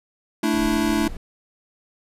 square chord, A suspended fourth, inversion none, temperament equal, 220 / 293.7 / 329.6 Hz, A3 / D4 / E4, 0 / 0 / 0 cents, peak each -24 dBFS, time 0.43-1.08 s, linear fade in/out 5 ms
brown noise, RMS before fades -33 dBFS, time 0.53-1.17 s, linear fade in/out 2 ms
effects resampled to 32000 Hz

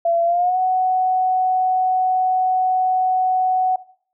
sine tone with pitch glide, 678 to 743.6 Hz, E5 to F#5, +49 to +8 cents, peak -15 dBFS, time 0.05-3.76 s, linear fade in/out 5 ms, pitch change +159 cents, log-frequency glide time 0.24-0.58 s, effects noise-tail reverb RT60 0.5 s tail -17 dB re dry

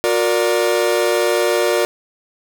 40% pulse chord, Gb augmented, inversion none, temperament equal with one note detuned, 360.9 / 466.2 / 587.3 Hz, Gb4 / Bb4 / D5, -43 / 0 / 0 cents, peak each -18 dBFS, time 0.04-1.85 s, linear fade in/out 0 ms, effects none

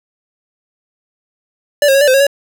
square tone with pitch steps, 582 / 540 / 551 / 584 / 517 / 547 / 563 Hz, D5 / C#5 / C#5 / D5 / C5 / C#5 / C#5, -16 / -45 / -11 / -10 / -21 / -23 / +27 cents, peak -8 dBFS, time 1.82-2.268 s, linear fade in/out 2 ms, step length 64 ms, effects none

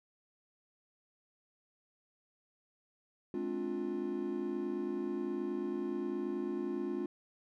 triangle chord, D half-diminished seventh, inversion second, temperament just, 211.4 / 264.3 / 293.7 / 352.4 Hz, Ab3 / C4 / D4 / F4, +31 / +18 / 0 / +16 cents, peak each -40 / -39 / -39 / -35 dBFS, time 3.34-7.06 s, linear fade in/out 2 ms, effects none

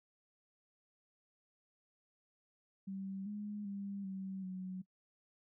sine tone with pitch steps, 193.4 / 207.6 / 199.1 / 191.4 / 185.8 Hz, G3 / G#3 / G3 / G3 / F#3, -23 / 0 / +27 / -41 / +7 cents, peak -40 dBFS, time 2.87-4.82 s, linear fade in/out 10 ms, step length 390 ms, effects noise-tail reverb RT60 0.1 s tail -20 dB re dry

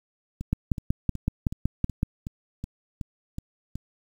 two click trains, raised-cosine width 5 ms, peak -20 / -10 dBFS, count 10 / 9, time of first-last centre 0.41-3.756 / 0.53-2.031 s, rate 2.69 / 5.33 Hz, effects 8-bit

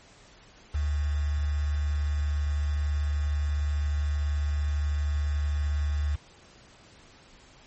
sine tone with quantisation, 73.42 Hz, D2, in tune, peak -24 dBFS, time 0.74-6.16 s, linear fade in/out 10 ms, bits 7, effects pink hiss -54 dBFS RMS until 7.66 s + MP3 32 kbps

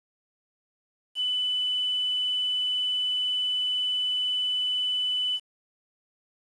sine tone with quantisation, 2994 Hz, F#7, 20 cents sharp, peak -24 dBFS, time 1.15-5.4 s, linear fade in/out 50 ms, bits 8, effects resampled to 24000 Hz

